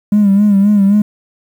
triangle tone with vibrato, 202.5 Hz, G#3, 43 cents flat, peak -3 dBFS, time 0.12-1.02 s, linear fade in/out 5 ms, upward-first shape sine, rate 3.8 Hz, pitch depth 65 cents each way, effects tanh soft clip ceiling -3 dBFS + 7-bit

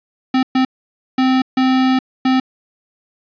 square tone bursts at uneven times, 259.7 Hz, C4, 13 cents flat, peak -12 dBFS, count 5, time 0.34-0.43 / 0.55-0.65 / 1.18-1.42 / 1.57-1.99 / 2.25-2.4 s, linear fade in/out 5 ms, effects resampled to 11025 Hz + 7-bit

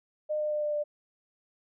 sine tone with pitch steps, 608 / 604.1 / 600.3 / 596.5 / 592.7 Hz, D#5 / D5 / D5 / D5 / D5, -40 / +49 / +38 / +27 / +16 cents, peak -27 dBFS, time 0.29-0.84 s, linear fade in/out 20 ms, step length 110 ms, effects none

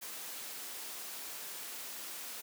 white high-pass noise, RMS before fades -44 dBFS, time 0.01-2.42 s, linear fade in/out 20 ms, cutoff 250 Hz, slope 12 dB/octave, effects none

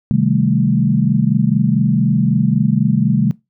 sine chord, A half-diminished seventh, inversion first, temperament equal, 130.81 / 155.56 / 196 / 220 Hz, C3 / Eb3 / G3 / A3, 0 / 0 / 0 / 0 cents, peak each -17 dBFS, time 0.11-3.31 s, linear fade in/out 0 ms, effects noise-tail reverb RT60 0.2 s tail -21 dB re dry

